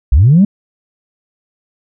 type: linear sweep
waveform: sine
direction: up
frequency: 51.6 to 210.9 Hz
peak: -3 dBFS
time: 0.12-0.45 s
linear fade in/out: 5 ms
effects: tanh soft clip ceiling 0 dBFS